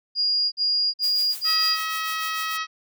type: tone bursts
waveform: sine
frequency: 4848 Hz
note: D#8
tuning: 46 cents flat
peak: -19 dBFS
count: 4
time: 0.15-1.777 s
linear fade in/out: 50 ms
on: 370 ms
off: 49 ms
type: noise with tremolo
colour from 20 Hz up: blue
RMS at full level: -34 dBFS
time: 1.02-2.58 s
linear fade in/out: 20 ms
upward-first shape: triangle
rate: 6.7 Hz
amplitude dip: 80%
type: harmonic tone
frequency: 640 Hz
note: D#5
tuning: 49 cents sharp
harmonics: 2 / 3 / 4 / 5 / 6 / 7 / 8 / 9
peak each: -28 / -32 / -34 / -36 / -38 / -39 / -40 / -41 dBFS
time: 1.44-2.67 s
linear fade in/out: 50 ms
effects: none